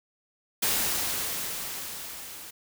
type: noise with level ramp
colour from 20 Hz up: white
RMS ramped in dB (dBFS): -25 to -43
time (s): 0.62-2.51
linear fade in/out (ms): 10
effects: none